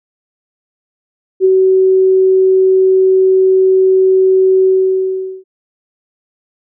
sine tone with ADSR envelope, 377.7 Hz, F#4, 36 cents sharp, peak -4 dBFS, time 1.4-5.44 s, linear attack 48 ms, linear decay 21 ms, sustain -2 dB, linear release 780 ms, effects none

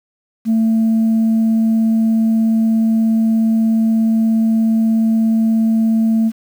sine tone, 223.6 Hz, A3, 28 cents sharp, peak -9 dBFS, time 0.45-6.32 s, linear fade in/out 50 ms, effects tanh soft clip ceiling -9 dBFS + 7-bit

